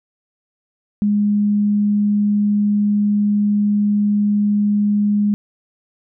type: tone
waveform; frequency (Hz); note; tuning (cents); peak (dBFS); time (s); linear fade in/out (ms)
sine; 206.5; G#3; -10; -13; 1.02-5.34; 0
effects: none